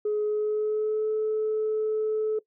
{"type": "tone with pitch glide", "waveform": "sine", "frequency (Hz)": [421.7, 432.8], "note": ["G#4", "A4"], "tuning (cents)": [26, -29], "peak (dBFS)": -22, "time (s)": [0.05, 2.39], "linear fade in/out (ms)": 5, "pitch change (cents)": 45, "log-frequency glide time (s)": [0.23, 1.09], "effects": ["noise-tail reverb RT60 0.1 s tail -20 dB re dry", "tanh soft clip ceiling -20 dBFS"]}